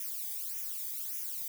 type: noise with flanger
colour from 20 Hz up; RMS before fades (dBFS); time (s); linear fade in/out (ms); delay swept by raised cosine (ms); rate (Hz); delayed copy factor
violet; -38; 0-1.48; 2; 0.23 to 0.74; 1.7; -0.95
effects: none